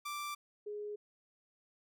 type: tone pair in turn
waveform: sawtooth / sine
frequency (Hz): 1174.7 / 416.6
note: D6 / G#4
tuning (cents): 0 / +5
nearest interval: octave + tritone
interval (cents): 1795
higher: first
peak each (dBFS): -35 / -39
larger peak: first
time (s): 0.05-0.35 / 0.66-0.96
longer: neither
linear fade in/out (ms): 10
effects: none